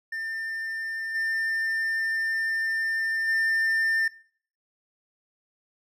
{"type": "tone with level steps", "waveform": "triangle", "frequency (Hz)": 1797, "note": "A6", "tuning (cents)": 36, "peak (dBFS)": [-28, -23, -20], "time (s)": [0.12, 4.08], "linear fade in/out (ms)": 5, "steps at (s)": [1.14, 3.27], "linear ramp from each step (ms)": 20, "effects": ["noise-tail reverb RT60 0.5 s tail -19 dB re dry"]}